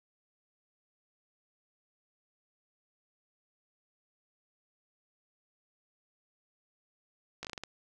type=slowing click train; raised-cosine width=0.2 ms; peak=-22 dBFS; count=7; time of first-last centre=7.43-7.636 s; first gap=17 ms; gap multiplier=1.28; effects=none